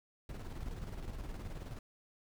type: noise with tremolo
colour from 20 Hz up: brown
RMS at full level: -41 dBFS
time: 0.29-1.79 s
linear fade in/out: 2 ms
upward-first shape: square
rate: 19 Hz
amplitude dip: 45%
effects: none